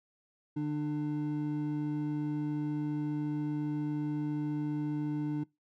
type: tone pair together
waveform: triangle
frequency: 148.7 / 298.8 Hz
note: D3 / D4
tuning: +22 / +30 cents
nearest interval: octave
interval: 1208 cents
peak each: -33 / -30 dBFS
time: 0.56-5.44 s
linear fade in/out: 10 ms
effects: noise-tail reverb RT60 0.2 s tail -22 dB re dry